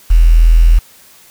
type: tone with quantisation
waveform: sine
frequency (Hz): 41.2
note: E1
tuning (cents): 0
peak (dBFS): -3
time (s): 0.1-0.79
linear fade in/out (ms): 10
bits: 5
effects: white hiss -43 dBFS RMS until 1.3 s